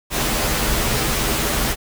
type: noise with comb filter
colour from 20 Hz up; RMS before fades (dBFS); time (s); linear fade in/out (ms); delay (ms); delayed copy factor
pink; -20; 0.1-1.76; 50; 11; -0.85
effects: none